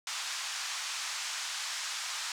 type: band-pass noise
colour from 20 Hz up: white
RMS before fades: -37 dBFS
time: 0.07-2.32 s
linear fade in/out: 2 ms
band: 890 to 7100 Hz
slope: 24 dB/octave
effects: none